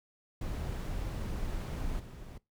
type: noise with level steps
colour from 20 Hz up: brown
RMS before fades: -36 / -45 dBFS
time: 0.41-2.38 s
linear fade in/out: 5 ms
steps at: 1.99 s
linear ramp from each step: 10 ms
effects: noise-tail reverb RT60 0.2 s tail -21 dB re dry